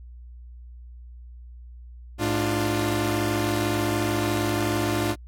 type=tone cluster; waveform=sawtooth; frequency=106.5 / 296.6 / 350.4 Hz; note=G#2 / D4 / F4; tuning=+44 / +17 / +6 cents; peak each=-23 dBFS; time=2.18-5.16 s; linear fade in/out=50 ms; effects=added 60 Hz sine -40 dBFS peak until 5.27 s + AAC 64 kbps